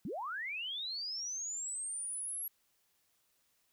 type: linear sweep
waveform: sine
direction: up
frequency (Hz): 146.83 to 11480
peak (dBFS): -37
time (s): 0.05-2.48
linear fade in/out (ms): 2
effects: white hiss -75 dBFS RMS until 3.72 s